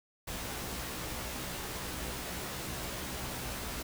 pink noise with comb filter, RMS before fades -39 dBFS, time 0.27-3.83 s, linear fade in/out 10 ms, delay 16 ms, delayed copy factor +0.75, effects none

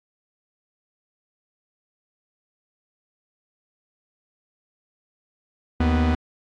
45% pulse tone pair together, 77.65 / 246.9 Hz, D#2 / B3, -3 / 0 cents, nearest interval octave + minor sixth, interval 2003 cents, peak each -19 / -22 dBFS, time 5.8-6.15 s, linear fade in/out 5 ms, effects low-pass 3000 Hz 12 dB/octave + AAC 64 kbps

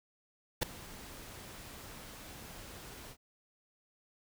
pink noise with ADSR envelope, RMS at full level -28 dBFS, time 0.61-3.17 s, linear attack 20 ms, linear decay 3 ms, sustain -21 dB, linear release 74 ms, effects none

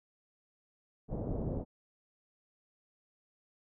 pink low-pass noise, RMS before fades -36 dBFS, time 1.08-1.65 s, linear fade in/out 50 ms, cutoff 610 Hz, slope 24 dB/octave, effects none

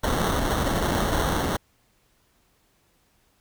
pink noise with sample-and-hold, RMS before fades -24 dBFS, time 0.03-1.57 s, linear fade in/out 10 ms, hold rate 2450 Hz, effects pink hiss -65 dBFS RMS until 3.4 s

